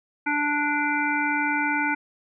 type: harmonic tone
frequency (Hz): 293.7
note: D4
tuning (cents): 0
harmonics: 1 / 3 / 5 / 7 / 8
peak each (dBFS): -28 / -27 / -26 / -30 / -30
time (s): 0.26-1.95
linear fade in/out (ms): 10
effects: none